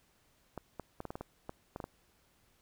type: clicks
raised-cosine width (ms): 1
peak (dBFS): -26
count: 11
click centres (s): 0.577 / 0.797 / 1.004 / 1.053 / 1.105 / 1.155 / 1.21 / 1.494 / 1.761 / 1.802 / 1.841
effects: pink hiss -70 dBFS RMS until 2.61 s